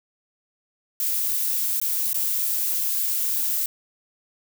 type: noise with dropouts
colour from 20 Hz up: violet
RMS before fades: -24 dBFS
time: 1-3.66 s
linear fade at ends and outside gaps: 1 ms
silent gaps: 1.799-1.815 / 2.131-2.144 s
effects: none